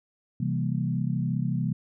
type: chord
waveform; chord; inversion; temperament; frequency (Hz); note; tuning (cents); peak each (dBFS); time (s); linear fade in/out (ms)
sine; C dominant seventh; none; equal; 130.81 / 164.81 / 196 / 233.1; C3 / E3 / G3 / Bb3; 0 / 0 / 0 / 0; -28 / -29 / -32 / -33; 0.4-1.73; 5
effects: none